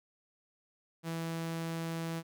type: tone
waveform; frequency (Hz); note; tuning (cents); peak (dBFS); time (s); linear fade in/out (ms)
sawtooth; 164.81; E3; 0; -31; 1.03-2.23; 50
effects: none